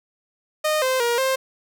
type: tone with pitch steps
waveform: sawtooth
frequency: 615 / 519 / 474.1 / 528 Hz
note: D#5 / C5 / A#4 / C5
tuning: -20 / -14 / +29 / +16 cents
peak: -15 dBFS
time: 0.64-1.36 s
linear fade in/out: 10 ms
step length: 180 ms
effects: none